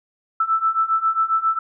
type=beating tone pair; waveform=sine; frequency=1317 / 1324.4 Hz; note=E6 / E6; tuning=-2 / +8 cents; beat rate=7.4 Hz; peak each=-21 / -19 dBFS; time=0.4-1.59 s; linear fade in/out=5 ms; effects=none